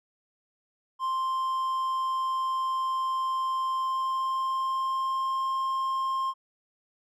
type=tone with pitch glide; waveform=triangle; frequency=1050 to 1061 Hz; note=C6 to C6; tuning=+6 to +24 cents; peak=-24 dBFS; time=0.99-6.34 s; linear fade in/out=50 ms; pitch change=+18 cents; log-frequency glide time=3.78-5.49 s; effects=none